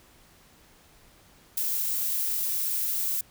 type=noise with ADSR envelope; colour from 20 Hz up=violet; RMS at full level=-24 dBFS; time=1.57-3.21 s; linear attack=7 ms; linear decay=9 ms; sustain=-4 dB; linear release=4 ms; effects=pink hiss -57 dBFS RMS until 3.3 s